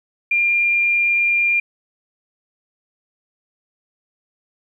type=tone; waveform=sine; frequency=2397 Hz; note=D7; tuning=35 cents sharp; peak=-14 dBFS; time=0.31-1.6 s; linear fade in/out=5 ms; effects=9-bit